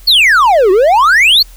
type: exponential two-way sweep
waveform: triangle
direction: down then up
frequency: 4563 to 356.6 to 4563 Hz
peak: -3 dBFS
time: 0.07-1.43 s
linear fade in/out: 10 ms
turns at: 0.71 s
effects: added 41 Hz sine -33 dBFS peak until 1.56 s + white hiss -43 dBFS RMS until 1.56 s